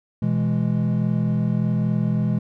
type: chord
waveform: triangle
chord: E major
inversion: second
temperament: equal with one note detuned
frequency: 123.47 / 164.81 / 208.4 Hz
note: B2 / E3 / G#3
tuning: 0 / 0 / +6 cents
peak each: -21 dBFS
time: 0.22-2.39 s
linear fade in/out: 5 ms
effects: none